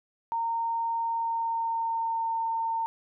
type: tone with pitch glide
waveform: sine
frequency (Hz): 920 to 908.9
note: A#5 to A#5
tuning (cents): -23 to -44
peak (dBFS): -26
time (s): 0.32-2.86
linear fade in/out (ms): 0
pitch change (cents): -21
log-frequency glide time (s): 1-2.38
effects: none